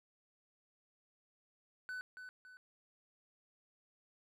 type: tone with echo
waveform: triangle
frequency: 1500 Hz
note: F#6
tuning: 23 cents sharp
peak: -39 dBFS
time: 1.89-2.01 s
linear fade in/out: 0 ms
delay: 280 ms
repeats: 2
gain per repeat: -7 dB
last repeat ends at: 2.57 s
effects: none